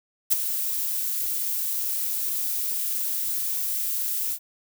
violet noise with ADSR envelope, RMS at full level -17 dBFS, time 0.3-4.39 s, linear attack 25 ms, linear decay 16 ms, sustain -10 dB, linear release 68 ms, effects none

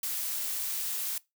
blue noise, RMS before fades -33 dBFS, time 0.03-1.18 s, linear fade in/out 2 ms, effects noise-tail reverb RT60 0.2 s tail -21 dB re dry

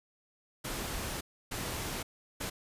pink noise bursts at uneven times, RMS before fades -37 dBFS, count 3, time 0.64-1.21 / 1.51-2.03 / 2.4-2.5 s, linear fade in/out 10 ms, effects resampled to 32000 Hz

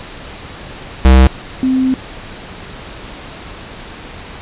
square / sine tone pair in turn, 65 / 260 Hz, C2 / C4, -11 / -11 cents, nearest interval 2 octaves, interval 2400 cents, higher second, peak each -4 / -10 dBFS, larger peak first, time 1.05-1.27 / 1.63-1.94 s, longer second, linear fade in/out 0 ms, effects pink hiss -31 dBFS RMS until 4.41 s + resampled to 8000 Hz

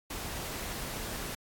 pink noise, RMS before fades -38 dBFS, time 0.1-1.35 s, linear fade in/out 5 ms, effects AAC 64 kbps

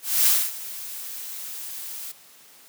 blue noise with ADSR envelope, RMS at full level -17 dBFS, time 0.02-2.12 s, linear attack 250 ms, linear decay 240 ms, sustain -18 dB, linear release 8 ms, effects white hiss -51 dBFS RMS until 2.68 s + high-pass 150 Hz 12 dB/octave

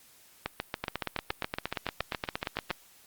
two click trains, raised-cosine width 0.3 ms, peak -14 / -14 dBFS, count 17 / 17, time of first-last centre 0.84-2.705 / 0.46-2.71 s, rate 8.58 / 7.11 Hz, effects white hiss -58 dBFS RMS until 3.06 s + Opus 48 kbps

